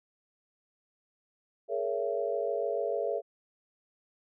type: chord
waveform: sine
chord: A# half-diminished seventh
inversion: third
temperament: just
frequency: 419.5 / 466.2 / 559.4 / 671.3 Hz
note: G#4 / A#4 / C#5 / E5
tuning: +17 / 0 / +16 / +31 cents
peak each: -34 dBFS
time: 1.68-3.22 s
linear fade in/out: 50 ms
effects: none